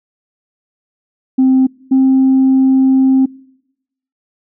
sine tone pair in turn, 261.4 / 264.3 Hz, C4 / C4, -1 / +18 cents, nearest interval unison, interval 19 cents, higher second, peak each -5 dBFS, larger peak neither, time 1.38-1.67 / 1.91-3.26 s, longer second, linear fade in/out 10 ms, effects noise-tail reverb RT60 0.9 s tail -26 dB re dry + tanh soft clip ceiling -4 dBFS

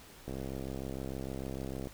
click train, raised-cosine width 2 ms, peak -26 dBFS, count 107, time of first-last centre 0.28-1.872 s, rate 66.6 Hz, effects pink hiss -54 dBFS RMS until 1.93 s

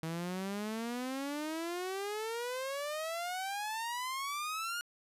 sawtooth exponential sweep, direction up, 159.5 to 1441 Hz, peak -32 dBFS, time 0.03-4.81 s, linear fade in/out 0 ms, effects resampled to 32000 Hz

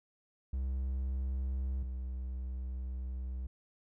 triangle tone pair in turn, 65.41 / 63.58 Hz, C2 / C2, 0 / -49 cents, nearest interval unison, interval 49 cents, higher first, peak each -30 / -34 dBFS, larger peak first, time 0.53-1.83 / 1.83-3.47 s, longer second, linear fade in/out 5 ms, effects none

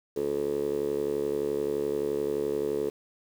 10% pulse tone with band-pass filter, 71.6 Hz, D2, 43 cents flat, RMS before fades -29 dBFS, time 0.16-2.9 s, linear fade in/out 10 ms, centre 430 Hz, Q 5.7, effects 8-bit

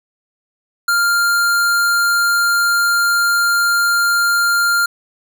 square tone, 1398 Hz, F6, 1 cent sharp, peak -13 dBFS, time 0.88-4.86 s, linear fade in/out 5 ms, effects none

